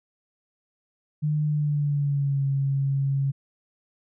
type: tone with pitch glide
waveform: sine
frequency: 150.9 to 137.58 Hz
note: D3 to C#3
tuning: +47 to -13 cents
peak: -21 dBFS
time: 1.22-3.32 s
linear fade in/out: 20 ms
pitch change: -160 cents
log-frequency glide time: 1.45-2.45 s
effects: none